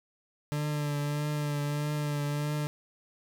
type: tone with vibrato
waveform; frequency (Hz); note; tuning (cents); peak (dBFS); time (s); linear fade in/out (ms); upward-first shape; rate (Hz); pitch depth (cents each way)
40% pulse; 147.3; D3; +6; -28; 0.52-2.67; 0; triangle; 1.6; 30
effects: none